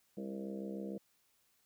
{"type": "harmonic tone with a mistuned harmonic", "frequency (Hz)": 66.7, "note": "C2", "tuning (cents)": 34, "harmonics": [3, 4, 5, 6, 7, 8, 9, 10], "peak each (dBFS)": [-42, -53, -46, -54, -47, -52, -54, -59], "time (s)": [0.17, 0.98], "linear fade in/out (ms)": 5, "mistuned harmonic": 8, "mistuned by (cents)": -31, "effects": ["white hiss -74 dBFS RMS until 1.65 s"]}